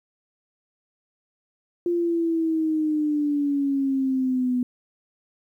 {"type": "exponential sweep", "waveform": "sine", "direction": "down", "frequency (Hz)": [349.2, 246.9], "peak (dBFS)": -20, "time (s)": [1.86, 4.63], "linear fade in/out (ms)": 2, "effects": ["10-bit"]}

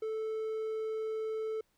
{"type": "tone", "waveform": "triangle", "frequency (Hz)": 438.8, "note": "A4", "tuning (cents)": -5, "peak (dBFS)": -31, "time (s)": [0.02, 1.61], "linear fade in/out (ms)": 5, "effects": ["pink hiss -75 dBFS RMS until 1.77 s"]}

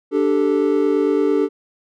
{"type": "chord", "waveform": "triangle", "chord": "D suspended fourth", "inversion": "none", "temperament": "just", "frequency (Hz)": [293.7, 391.6, 440.5], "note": ["D4", "G4", "A4"], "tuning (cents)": [0, -2, 2], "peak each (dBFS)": -17, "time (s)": [0.11, 1.49], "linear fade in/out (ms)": 50, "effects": []}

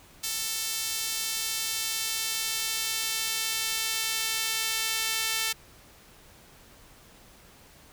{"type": "tone with high-pass filter sweep", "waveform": "sawtooth", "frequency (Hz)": 444.1, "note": "A4", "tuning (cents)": 16, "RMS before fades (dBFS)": -30, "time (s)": [0.23, 5.53], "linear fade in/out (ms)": 10, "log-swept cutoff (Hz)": [4600, 2600], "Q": 0.77, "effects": ["pink hiss -54 dBFS RMS until 7.92 s"]}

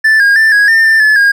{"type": "tone with pitch steps", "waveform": "triangle", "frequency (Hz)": [1760, 1627, 1774, 1658, 1803, 1786, 1724, 1627], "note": ["A6", "G#6", "A6", "G#6", "A6", "A6", "A6", "G#6"], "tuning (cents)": [0, -36, 14, -3, 42, 25, -36, -36], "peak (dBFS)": -3, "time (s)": [0.04, 1.32], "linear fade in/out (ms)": 10, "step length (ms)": 160, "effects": []}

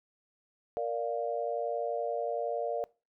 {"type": "chord", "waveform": "sine", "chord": "Bb major", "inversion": "none", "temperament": "equal", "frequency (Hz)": [466.2, 587.3, 698.5], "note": ["Bb4", "D5", "F5"], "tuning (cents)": [0, 0, 0], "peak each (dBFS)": [-34, -34, -35], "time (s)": [0.77, 2.84], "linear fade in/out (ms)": 0, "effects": ["noise-tail reverb RT60 0.3 s tail -23 dB re dry"]}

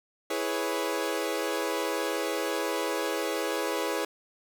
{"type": "chord", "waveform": "sawtooth", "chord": "C# minor seventh", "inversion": "first", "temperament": "equal", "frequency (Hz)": [329.6, 415.3, 493.9, 554.4], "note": ["E4", "G#4", "B4", "C#5"], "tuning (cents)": [0, 0, 0, 0], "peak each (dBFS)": [-30, -29, -30, -30], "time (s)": [0.3, 4.05], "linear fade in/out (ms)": 5, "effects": []}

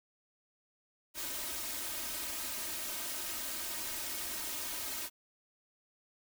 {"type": "noise with comb filter", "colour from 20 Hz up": "white", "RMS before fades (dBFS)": -39, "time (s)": [1.14, 5.1], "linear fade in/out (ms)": 50, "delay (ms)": 3.2, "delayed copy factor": 0.85, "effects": []}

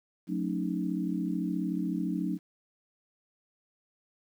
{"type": "chord", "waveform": "sine", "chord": "D# half-diminished seventh", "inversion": "first", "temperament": "equal with one note detuned", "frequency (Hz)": [181.4, 220, 277.2, 311.1], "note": ["F#3", "A3", "C#4", "D#4"], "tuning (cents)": [-34, 0, 0, 0], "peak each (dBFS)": [-32, -36, -35, -34], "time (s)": [0.27, 2.39], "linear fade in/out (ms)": 50, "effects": ["10-bit"]}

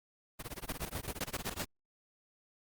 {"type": "noise with tremolo", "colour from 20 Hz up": "pink", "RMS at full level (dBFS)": -40, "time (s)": [0.39, 1.65], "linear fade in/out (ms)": 10, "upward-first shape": "sine", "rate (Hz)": 17, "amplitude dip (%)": 100}
{"type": "noise bursts", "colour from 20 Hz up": "pink", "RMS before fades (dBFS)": -36, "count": 8, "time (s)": [0.69, 1.626], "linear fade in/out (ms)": 2, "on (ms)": 33, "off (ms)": 96}
{"effects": ["Opus 32 kbps"]}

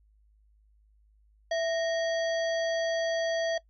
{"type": "harmonic tone with a mistuned harmonic", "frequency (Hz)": 661, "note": "E5", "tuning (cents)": 5, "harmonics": [1, 3, 5, 7, 9], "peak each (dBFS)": [-26, -36, -40, -43, -45], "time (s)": [1.51, 3.58], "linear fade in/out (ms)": 5, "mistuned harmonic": 3, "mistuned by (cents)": -110, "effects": ["noise-tail reverb RT60 0.1 s tail -20 dB re dry", "added 52 Hz sine -60 dBFS peak until 3.69 s"]}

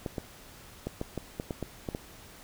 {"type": "clicks", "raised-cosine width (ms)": 2, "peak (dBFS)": -19, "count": 10, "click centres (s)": [0.062, 0.182, 0.87, 1.014, 1.177, 1.399, 1.508, 1.627, 1.888, 1.949], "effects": ["pink hiss -51 dBFS RMS until 2.43 s"]}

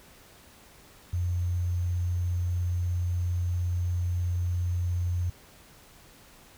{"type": "tone with sample-and-hold", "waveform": "sine", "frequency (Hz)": 88.3, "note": "F2", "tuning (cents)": 20, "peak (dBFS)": -25, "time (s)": [1.13, 5.3], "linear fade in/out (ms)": 5, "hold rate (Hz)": 6300, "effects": ["pink hiss -54 dBFS RMS until 6.57 s"]}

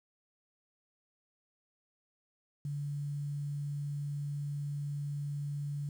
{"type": "tone with quantisation", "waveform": "sine", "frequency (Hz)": 144.3, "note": "D3", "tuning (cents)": -30, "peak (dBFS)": -34, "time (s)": [2.65, 5.89], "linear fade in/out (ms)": 2, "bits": 10, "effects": []}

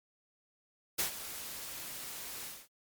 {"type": "noise with ADSR envelope", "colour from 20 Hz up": "white", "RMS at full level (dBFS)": -30, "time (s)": [0.98, 2.68], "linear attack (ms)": 15, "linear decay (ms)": 110, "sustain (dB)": -13, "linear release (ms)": 230, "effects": ["MP3 96 kbps"]}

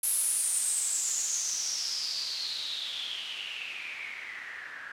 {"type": "noise with low-pass filter sweep", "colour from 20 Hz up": "blue", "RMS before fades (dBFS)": -33, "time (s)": [0.03, 4.92], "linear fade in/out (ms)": 5, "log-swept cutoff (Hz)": [11000, 1600], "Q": 7.9, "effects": []}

